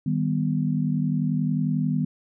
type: chord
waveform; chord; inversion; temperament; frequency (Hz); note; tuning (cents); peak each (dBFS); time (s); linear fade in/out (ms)
sine; Eb augmented; none; equal; 155.56 / 196 / 246.9; Eb3 / G3 / B3; 0 / 0 / 0; -24 / -27 / -26; 0.06-2.05; 5
effects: none